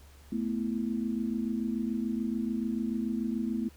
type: chord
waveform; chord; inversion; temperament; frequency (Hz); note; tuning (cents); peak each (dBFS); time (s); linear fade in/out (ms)
sine; A suspended second; none; equal; 220 / 246.9 / 329.6; A3 / B3 / E4; 0 / 0 / 0; -31 / -33 / -37; 0.32-3.69; 5
effects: added 71 Hz sine -52 dBFS peak until 3.76 s + pink hiss -59 dBFS RMS until 3.76 s